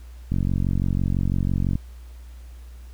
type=click train; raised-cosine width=5 ms; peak=-11 dBFS; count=67; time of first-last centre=0.32-1.755 s; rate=46 Hz; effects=added 60 Hz sine -38 dBFS peak until 2.93 s + pink hiss -56 dBFS RMS until 2.93 s